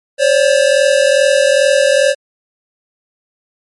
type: tone pair together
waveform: square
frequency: 533.6 / 576 Hz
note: C5 / D5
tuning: +34 / -34 cents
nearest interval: minor second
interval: 132 cents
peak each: -12 dBFS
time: 0.18-2.15 s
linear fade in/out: 50 ms
effects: MP3 48 kbps